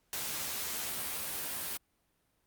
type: noise with comb filter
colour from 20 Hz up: white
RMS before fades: -37 dBFS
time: 0.13-1.77 s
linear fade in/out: 0 ms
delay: 13 ms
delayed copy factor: +0.8
effects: pink hiss -75 dBFS RMS until 2.46 s + Opus 48 kbps